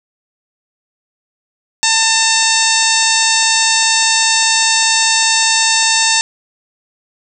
harmonic tone with a mistuned harmonic, 895 Hz, A5, 29 cents sharp, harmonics 1 / 2 / 3 / 4 / 5 / 6 / 7 / 8 / 9, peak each -19 / -19 / -19 / -19 / -19 / -19 / -19 / -19 / -19 dBFS, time 1.83-6.21 s, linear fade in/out 0 ms, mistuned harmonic 4, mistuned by +42 cents, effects none

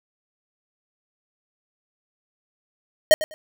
square tone with echo, 622.3 Hz, D#5, in tune, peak -9 dBFS, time 3.11-3.14 s, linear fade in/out 0 ms, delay 100 ms, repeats 2, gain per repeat -15 dB, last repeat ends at 3.34 s, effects none

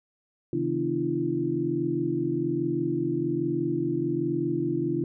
sine tone cluster, 135.3 / 160.2 / 252.8 / 299.2 / 340.4 Hz, C#3 / E3 / B3 / D4 / F4, -42 / -49 / +41 / +32 / -44 cents, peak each -33 / -34 / -36 / -30 / -27 dBFS, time 0.53-5.04 s, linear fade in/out 2 ms, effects none

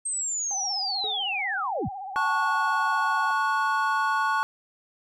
sine linear sweep, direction down, 8430 to 45.84 Hz, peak -26 dBFS, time 0.05-1.89 s, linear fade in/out 10 ms
sine tone with vibrato, 782 Hz, G5, 4 cents flat, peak -33 dBFS, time 0.51-3.31 s, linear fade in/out 0 ms, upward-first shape sine, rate 16 Hz, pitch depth 83 cents each way
triangle tone with exponential decay, 429.2 Hz, A4, 43 cents flat, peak -32 dBFS, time 1.04-1.34 s, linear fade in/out 0 ms, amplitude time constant 65 ms
triangle chord, F# minor, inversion first, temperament equal with one note detuned, 880 / 1108.7 / 1458.8 Hz, A5 / C#6 / F#6, 0 / 0 / -25 cents, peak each -25 / -24 / -25 dBFS, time 2.16-4.43 s, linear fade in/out 0 ms
effects none

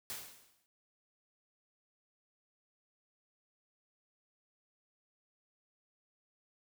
white noise with exponential decay, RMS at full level -40 dBFS, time 0.1-0.66 s, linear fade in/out 0 ms, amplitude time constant 120 ms, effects none

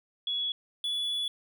sine / triangle tone pair in turn, 3374 / 3421 Hz, G#7 / A7, +27 / -49 cents, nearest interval unison, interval 24 cents, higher second, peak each -28 / -27 dBFS, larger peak second, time 0.27-0.52 / 0.84-1.28 s, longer second, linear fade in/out 2 ms, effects none

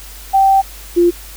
sine tone pair in turn, 778 / 347.4 Hz, G5 / F4, -13 / -9 cents, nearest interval octave + major second, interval 1396 cents, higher first, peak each -7 dBFS, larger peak neither, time 0.33-0.62 / 0.96-1.11 s, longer first, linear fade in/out 20 ms, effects added 50 Hz sine -34 dBFS peak until 1.36 s + white hiss -36 dBFS RMS until 1.36 s

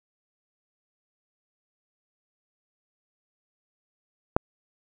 click, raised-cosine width 1 ms, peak -4 dBFS, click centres 4.365 s, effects none

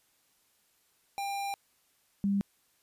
square / sine tone pair in turn, 797 / 199.25 Hz, G5 / G3, +28 / +28 cents, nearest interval 2 octaves, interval 2400 cents, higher first, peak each -33 / -25 dBFS, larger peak second, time 1.18-1.54 / 2.24-2.41 s, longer first, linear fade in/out 0 ms, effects white hiss -70 dBFS RMS until 2.82 s + resampled to 32000 Hz

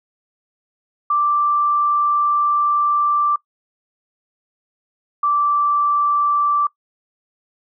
sine tone pair in turn, 1174.7 / 1167.9 Hz, D6 / D6, 0 / -10 cents, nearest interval unison, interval 10 cents, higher first, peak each -14 dBFS, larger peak neither, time 1.1-3.36 / 5.23-6.67 s, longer first, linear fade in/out 5 ms, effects noise-tail reverb RT60 0.1 s tail -20 dB re dry

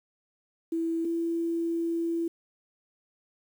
sine tone pair in turn, 330 / 334.6 Hz, E4 / E4, +2 / +26 cents, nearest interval unison, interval 24 cents, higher second, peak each -26 dBFS, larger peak neither, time 0.72-1.05 / 1.05-2.28 s, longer second, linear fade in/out 5 ms, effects 9-bit

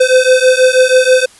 square beating tone pair, 509 / 515.2 Hz, C5 / C5, -48 / -27 cents, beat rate 6.2 Hz, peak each -10 dBFS, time 0-1.26 s, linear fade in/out 10 ms, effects white hiss -42 dBFS RMS until 1.39 s + resampled to 24000 Hz

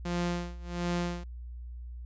sawtooth tone with tremolo, 174.61 Hz, F3, in tune, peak -24 dBFS, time 0.05-1.24 s, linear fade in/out 5 ms, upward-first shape sine, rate 1.4 Hz, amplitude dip 95%, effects added 60 Hz sine -39 dBFS peak until 2.05 s + resampled to 16000 Hz

